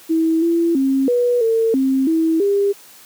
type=tone with pitch steps; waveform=sine; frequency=324 / 336.6 / 269.1 / 486.6 / 451.9 / 266.2 / 323.8 / 401.3 Hz; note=E4 / E4 / C4 / B4 / A4 / C4 / E4 / G4; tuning=-30 / +36 / +49 / -26 / +46 / +30 / -31 / +41 cents; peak=-13 dBFS; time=0.09-2.73 s; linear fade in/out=20 ms; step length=330 ms; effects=white hiss -44 dBFS RMS until 3.05 s + high-pass 150 Hz 12 dB/octave